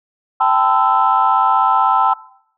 sine chord, A minor seventh, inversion third, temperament equal with one note detuned, 784 / 880 / 1019.7 / 1318.5 Hz, G5 / A5 / C6 / E6, 0 / 0 / -45 / 0 cents, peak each -16 dBFS, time 0.4-2.14 s, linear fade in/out 10 ms, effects noise-tail reverb RT60 0.7 s tail -21 dB re dry + tanh soft clip ceiling -2 dBFS

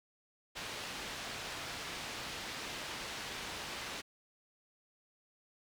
white low-pass noise, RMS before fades -43 dBFS, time 0.55-4.02 s, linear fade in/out 20 ms, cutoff 4000 Hz, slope 12 dB/octave, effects none

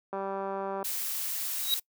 click train, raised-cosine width 1 ms, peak -20 dBFS, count 137, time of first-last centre 0.13-0.827 s, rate 195 Hz
blue noise, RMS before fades -33 dBFS, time 0.84-1.8 s, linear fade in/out 10 ms
square tone with exponential growth, 3835 Hz, A#7, 48 cents sharp, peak -21 dBFS, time 1.57-1.74 s, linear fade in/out 0 ms, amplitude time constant 35 ms
effects noise-tail reverb RT60 0.1 s tail -23 dB re dry + high-pass 300 Hz 12 dB/octave

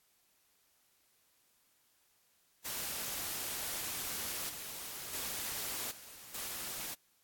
white noise with level steps, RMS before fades -39 / -44 / -39 / -52 / -41 dBFS, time 2.64-6.95 s, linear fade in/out 20 ms, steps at 4.49 / 5.13 / 5.91 / 6.34 s, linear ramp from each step 5 ms, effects white hiss -72 dBFS RMS until 7.23 s + AAC 64 kbps

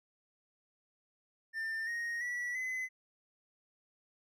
triangle tone with pitch steps, 1794 / 1869.1 / 1947.4 / 2029 Hz, A6 / A#6 / B6 / B6, +33 / +4 / -25 / +46 cents, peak -33 dBFS, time 1.53-2.89 s, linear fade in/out 50 ms, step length 340 ms, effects none

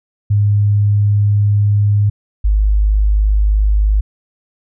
sine tone pair in turn, 102.9 / 51.54 Hz, G#2 / G#1, -16 / -12 cents, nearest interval octave, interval 1196 cents, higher first, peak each -9 dBFS, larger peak neither, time 0.3-2.1 / 2.44-4.01 s, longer first, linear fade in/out 10 ms, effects none

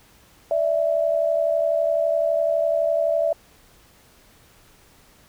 sine tone pair together, 587.3 / 659.2 Hz, D5 / E5, 0 / 0 cents, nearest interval major second, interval 200 cents, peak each -22 / -20 dBFS, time 0.51-3.33 s, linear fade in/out 2 ms, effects pink hiss -54 dBFS RMS until 5.28 s

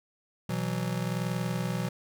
square chord, B suspended fourth, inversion none, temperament just, 123.47 / 164.63 / 185.21 Hz, B2 / E3 / F#3, 0 / -2 / +2 cents, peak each -34 dBFS, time 0.49-1.89 s, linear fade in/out 5 ms, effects none

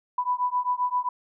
sine beating tone pair, 987.8 / 995.4 Hz, B5 / B5, 0 / +13 cents, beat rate 7.6 Hz, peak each -26 dBFS, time 0.18-1.09 s, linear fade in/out 5 ms, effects none

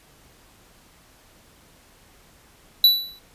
square tone with exponential decay, 3951 Hz, B7, in tune, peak -9 dBFS, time 2.84-3.19 s, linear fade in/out 2 ms, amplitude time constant 75 ms, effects pink hiss -54 dBFS RMS until 3.34 s + resampled to 32000 Hz

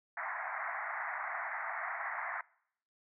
white band-pass noise, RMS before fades -39 dBFS, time 0.17-2.41 s, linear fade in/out 2 ms, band 650 to 2100 Hz, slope 96 dB/octave, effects noise-tail reverb RT60 0.7 s tail -24 dB re dry

